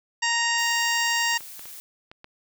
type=harmonic tone; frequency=932.3 Hz; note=A#5; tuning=in tune; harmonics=1 / 2 / 3 / 4 / 5 / 6 / 7 / 8; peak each=-28 / -25 / -28 / -37 / -32 / -32 / -38 / -31 dBFS; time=0.22-1.38 s; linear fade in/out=10 ms
type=noise; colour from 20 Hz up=blue; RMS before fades=-41 dBFS; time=0.58-1.8 s; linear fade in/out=0 ms
type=clicks; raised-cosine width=0.3 ms; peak=-27 dBFS; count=6; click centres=1.337 / 1.407 / 1.594 / 1.656 / 2.115 / 2.244 s
effects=none